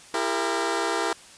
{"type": "tone cluster", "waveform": "15% pulse", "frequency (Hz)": [335.2, 399.7, 463.2], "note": ["E4", "G4", "A#4"], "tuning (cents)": [29, 34, -11], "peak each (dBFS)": -22, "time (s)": [0.14, 1.13], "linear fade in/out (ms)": 2, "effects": ["white hiss -48 dBFS RMS until 1.37 s", "resampled to 22050 Hz"]}